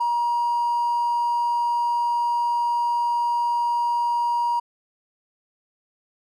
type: tone with hard clipping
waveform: triangle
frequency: 951 Hz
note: A#5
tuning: 34 cents sharp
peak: -20 dBFS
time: 0-4.6 s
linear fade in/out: 10 ms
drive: 4 dB
effects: none